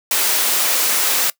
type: high-pass noise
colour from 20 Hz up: white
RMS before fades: -17 dBFS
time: 0.11-1.3 s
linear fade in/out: 2 ms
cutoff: 370 Hz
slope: 12 dB/octave
effects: noise-tail reverb RT60 0.1 s tail -21 dB re dry